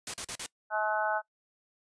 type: noise bursts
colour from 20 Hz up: white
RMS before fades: -36 dBFS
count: 4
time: 0.07-0.462 s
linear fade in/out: 2 ms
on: 68 ms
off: 40 ms
type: harmonic tone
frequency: 213.8 Hz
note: A3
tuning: 49 cents flat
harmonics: 3 / 4 / 5 / 6 / 7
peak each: -33 / -31 / -40 / -37 / -32 dBFS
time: 0.7-1.22 s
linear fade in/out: 50 ms
effects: noise-tail reverb RT60 0.1 s tail -22 dB re dry + resampled to 22050 Hz